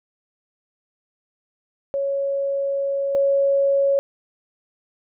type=tone pair in turn; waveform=sine; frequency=554.4 / 554.4 Hz; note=C#5 / C#5; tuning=0 / 0 cents; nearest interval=unison; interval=0 cents; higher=neither; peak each=-20 / -15 dBFS; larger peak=second; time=1.94-3.15 / 3.15-3.99 s; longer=first; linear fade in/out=0 ms; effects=none